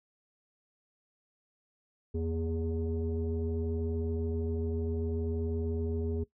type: tone cluster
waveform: sine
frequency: 83.3 / 236.9 / 411.1 Hz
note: E2 / A#3 / G#4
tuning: +19 / +28 / -18 cents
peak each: -31 / -36 / -35 dBFS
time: 2.14-6.24 s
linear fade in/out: 10 ms
effects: noise-tail reverb RT60 0.1 s tail -17 dB re dry + tanh soft clip ceiling -24 dBFS